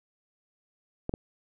clicks, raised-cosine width 2 ms, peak -17 dBFS, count 2, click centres 1.094 / 1.139 s, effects none

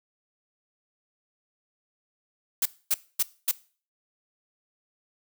blue noise bursts, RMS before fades -23 dBFS, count 4, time 2.62-3.514 s, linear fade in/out 5 ms, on 36 ms, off 250 ms, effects noise-tail reverb RT60 0.4 s tail -20 dB re dry

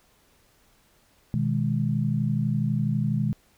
sine chord, G# minor, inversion first, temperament equal, 123.47 / 155.56 / 207.7 Hz, B2 / D#3 / G#3, 0 / 0 / 0 cents, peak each -26 / -26 / -27 dBFS, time 1.34-3.33 s, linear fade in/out 0 ms, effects pink hiss -62 dBFS RMS until 3.57 s

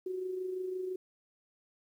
sine tone with amplitude modulation, 370.6 Hz, F#4, 3 cents sharp, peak -32 dBFS, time 0.06-0.96 s, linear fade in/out 5 ms, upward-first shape sine, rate 25.9 Hz, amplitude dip 45%, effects 11-bit

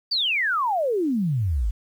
sine exponential sweep, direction down, 4763 to 46.89 Hz, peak -20 dBFS, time 0.11-1.71 s, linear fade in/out 10 ms, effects 9-bit

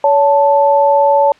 sine tone pair together, 564.8 / 880 Hz, C#5 / A5, +32 / 0 cents, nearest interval minor sixth, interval 768 cents, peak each -10 dBFS, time 0.04-1.32 s, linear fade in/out 2 ms, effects white hiss -45 dBFS RMS until 1.39 s + low-pass 3000 Hz 12 dB/octave

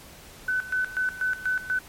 sine tone with tremolo, 1508 Hz, F#6, 32 cents sharp, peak -22 dBFS, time 0.48-1.79 s, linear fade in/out 5 ms, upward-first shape square, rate 4.1 Hz, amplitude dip 80%, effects pink hiss -47 dBFS RMS until 1.88 s + MP3 64 kbps

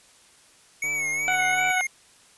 square tone with vibrato, 2217 Hz, C#7, in tune, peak -25 dBFS, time 0.82-1.87 s, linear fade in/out 5 ms, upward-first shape triangle, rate 2.7 Hz, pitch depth 80 cents each way
click train, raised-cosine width 1 ms, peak -31 dBFS, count 130, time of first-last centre 0.84-1.706 s, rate 149 Hz
harmonic tone, 740 Hz, F#5, in tune, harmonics 1 / 2 / 3 / 4 / 5, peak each -25 / -26 / -29 / -36 / -40 dBFS, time 1.28-1.81 s, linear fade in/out 0 ms
effects white hiss -55 dBFS RMS until 2.37 s + resampled to 24000 Hz

